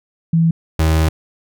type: tone pair in turn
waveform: sine / 35% pulse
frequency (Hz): 164.81 / 79.55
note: E3 / D#2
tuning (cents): 0 / +39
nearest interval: octave + minor second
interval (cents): 1261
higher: first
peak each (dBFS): -10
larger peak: neither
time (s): 0.33-0.51 / 0.79-1.09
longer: second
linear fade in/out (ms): 5
effects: none